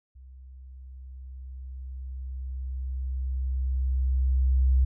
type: tone with level ramp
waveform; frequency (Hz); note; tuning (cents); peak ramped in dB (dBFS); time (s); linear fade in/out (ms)
sine; 64.8; C2; -16; -45 to -17; 0.15-4.85; 10
effects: none